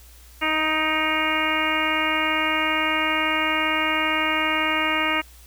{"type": "harmonic tone with a mistuned harmonic", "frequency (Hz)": 312.6, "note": "D#4", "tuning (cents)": 8, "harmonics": [1, 2, 3, 4, 5, 6, 7, 8, 9], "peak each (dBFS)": [-29, -31, -29, -27, -31, -29, -26, -30, -28], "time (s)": [0.41, 5.22], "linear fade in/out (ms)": 20, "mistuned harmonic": 8, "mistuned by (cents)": -53, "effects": ["added 60 Hz sine -46 dBFS peak until 5.46 s", "white hiss -51 dBFS RMS until 5.46 s"]}